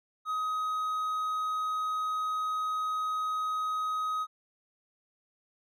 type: tone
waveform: triangle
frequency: 1260 Hz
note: D#6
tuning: 21 cents sharp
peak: -27 dBFS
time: 0.25-4.27 s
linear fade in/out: 50 ms
effects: none